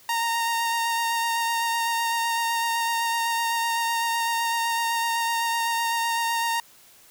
sawtooth tone with vibrato, 925 Hz, A#5, 14 cents flat, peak -19 dBFS, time 0.09-6.6 s, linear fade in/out 2 ms, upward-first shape sine, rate 7.9 Hz, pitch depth 14 cents each way, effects white hiss -53 dBFS RMS until 7.1 s

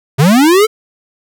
square linear sweep, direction up, 124.7 to 450 Hz, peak -6 dBFS, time 0.18-0.67 s, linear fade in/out 20 ms, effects none

